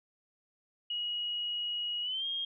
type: tone with pitch glide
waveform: sine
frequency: 2900 to 3236 Hz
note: F#7 to G#7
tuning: -35 to -46 cents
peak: -32 dBFS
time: 0.9-2.45 s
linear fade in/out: 5 ms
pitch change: +189 cents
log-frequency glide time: 2.02-2.26 s
effects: none